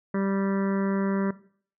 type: harmonic tone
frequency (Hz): 195.7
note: G3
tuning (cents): -3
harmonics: 1 / 2 / 3 / 5 / 6 / 7 / 8 / 9 / 10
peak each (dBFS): -25 / -31 / -35 / -39 / -41 / -42 / -43 / -44 / -45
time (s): 0.14-1.31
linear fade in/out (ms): 5
effects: noise-tail reverb RT60 0.5 s tail -17 dB re dry